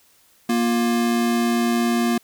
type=tone pair together; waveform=square; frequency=235.6 / 353 Hz; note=A#3 / F4; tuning=+19 / +19 cents; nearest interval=perfect fifth; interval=700 cents; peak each=-19 / -26 dBFS; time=0.49-2.18 s; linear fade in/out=5 ms; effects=white hiss -57 dBFS RMS until 2.23 s